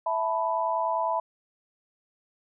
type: chord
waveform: sine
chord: E suspended fourth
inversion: none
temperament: just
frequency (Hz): 659.3 / 879 / 988.9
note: E5 / A5 / B5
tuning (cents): 0 / -2 / +2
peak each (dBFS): -29 / -30 / -27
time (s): 0.06-1.2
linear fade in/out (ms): 5
effects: none